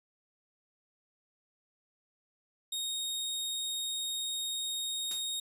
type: tone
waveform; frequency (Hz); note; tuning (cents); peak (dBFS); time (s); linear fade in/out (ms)
sawtooth; 3729; A#7; 0; -30; 2.72-5.4; 5
type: noise with exponential decay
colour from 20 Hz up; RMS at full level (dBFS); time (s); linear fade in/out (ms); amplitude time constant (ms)
white; -42; 5.11-5.31; 1; 42
effects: resampled to 32000 Hz